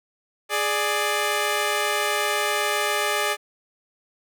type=tone pair together; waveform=10% pulse; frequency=417 / 591.7 Hz; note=G#4 / D5; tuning=+7 / +13 cents; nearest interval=tritone; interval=606 cents; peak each=-16 dBFS; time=0.49-3.37 s; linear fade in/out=50 ms; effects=none

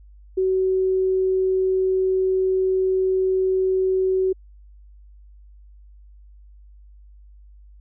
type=tone; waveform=sine; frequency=376.4 Hz; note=F#4; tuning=30 cents sharp; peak=-17 dBFS; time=0.37-4.33 s; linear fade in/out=10 ms; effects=added 50 Hz sine -44 dBFS peak until 7.8 s

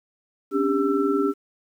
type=tone cluster; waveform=sine; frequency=267.6 / 287.8 / 398.3 / 1334 Hz; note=C4 / D4 / G4 / E6; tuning=+39 / -35 / +28 / +20 cents; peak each=-28 / -23 / -22 / -29 dBFS; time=0.51-1.34 s; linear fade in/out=50 ms; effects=9-bit

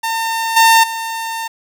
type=tone with level steps; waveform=sawtooth; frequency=906 Hz; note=A#5; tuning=50 cents flat; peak=-13 / -3 / -17 dBFS; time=0.03-1.48 s; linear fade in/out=10 ms; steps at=0.56 / 0.83 s; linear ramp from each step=10 ms; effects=7-bit

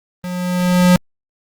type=tone with level ramp; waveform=square; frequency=179.8 Hz; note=F#3; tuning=49 cents flat; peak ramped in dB=-24 to -7 dBFS; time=0.24-0.96 s; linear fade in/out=0 ms; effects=Opus 32 kbps

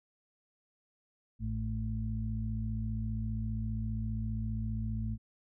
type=harmonic tone; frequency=55 Hz; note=A1; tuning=in tune; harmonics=1 / 2 / 4; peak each=-36 / -35 / -39 dBFS; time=1.39-5.18 s; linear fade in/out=50 ms; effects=none

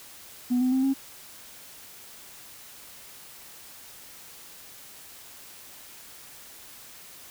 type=tone with pitch steps; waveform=sine; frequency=246.9 / 254.4 / 262.2 / 270.2 Hz; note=B3 / C4 / C4 / C#4; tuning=0 / -48 / +4 / -44 cents; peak=-19 dBFS; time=0.5-0.94 s; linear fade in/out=20 ms; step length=110 ms; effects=tanh soft clip ceiling -18 dBFS + white hiss -47 dBFS RMS until 7.3 s

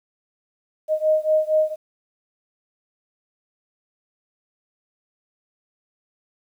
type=beating tone pair; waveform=sine; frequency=620 / 624.3 Hz; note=D#5 / D#5; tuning=-6 / +6 cents; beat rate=4.3 Hz; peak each=-19 / -20 dBFS; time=0.88-1.76 s; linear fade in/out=50 ms; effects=9-bit

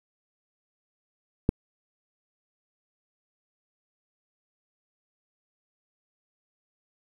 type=click; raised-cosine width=3 ms; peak=-7 dBFS; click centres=1.491 s; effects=8-bit

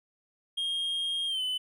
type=tone with pitch glide; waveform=triangle; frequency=3235 to 3018 Hz; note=G#7 to F#7; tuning=-46 to +34 cents; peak=-27 dBFS; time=0.57-1.58 s; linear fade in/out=10 ms; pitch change=-120 cents; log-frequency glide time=1.27-1.42 s; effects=none

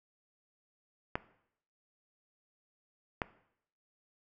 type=clicks; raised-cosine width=0.5 ms; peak=-16 dBFS; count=2; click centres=1.155 / 3.218 s; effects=noise-tail reverb RT60 0.7 s tail -17 dB re dry

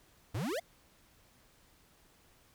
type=exponential sweep; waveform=square; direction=up; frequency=87.31 to 740 Hz; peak=-34 dBFS; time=0.34-0.6 s; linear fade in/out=10 ms; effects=pink hiss -65 dBFS RMS until 2.54 s

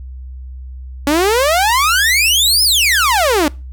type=exponential two-way sweep; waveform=sawtooth; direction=up then down; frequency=277.2 to 5274 to 277.2 Hz; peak=-7 dBFS; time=1.07-3.48 s; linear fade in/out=2 ms; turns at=2.63 s; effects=noise-tail reverb RT60 0.3 s tail -24 dB re dry + added 64 Hz sine -27 dBFS peak until 3.72 s

